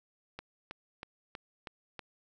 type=click train; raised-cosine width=0.3 ms; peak=-25 dBFS; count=6; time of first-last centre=0.39-1.993 s; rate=3.12 Hz; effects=none